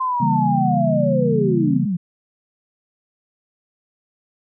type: linear sweep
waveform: sine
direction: down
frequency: 1046.5 to 164.7 Hz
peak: -18 dBFS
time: 0-1.97 s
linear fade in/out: 10 ms
type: chord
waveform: sine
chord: C# diminished seventh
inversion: none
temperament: equal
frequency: 138.59 / 164.81 / 196 / 233.1 Hz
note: C#3 / E3 / G3 / Bb3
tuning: 0 / 0 / 0 / 0 cents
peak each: -22 dBFS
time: 0.2-1.86 s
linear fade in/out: 10 ms
effects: none